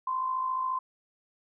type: tone with amplitude modulation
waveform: sine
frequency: 1036 Hz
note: C6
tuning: 17 cents flat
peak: -25 dBFS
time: 0.07-0.79 s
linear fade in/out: 5 ms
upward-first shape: sine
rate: 54.3 Hz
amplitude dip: 50%
effects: none